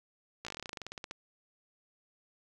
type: slowing click train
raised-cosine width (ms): 0.2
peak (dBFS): -23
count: 19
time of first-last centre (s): 0.45-1.111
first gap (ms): 16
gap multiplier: 1.09
effects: 10-bit